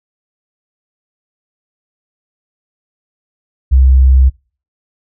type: tone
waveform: sine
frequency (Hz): 65.41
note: C2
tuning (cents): 0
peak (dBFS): -4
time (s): 3.71-4.3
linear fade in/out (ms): 20
effects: noise-tail reverb RT60 0.4 s tail -26 dB re dry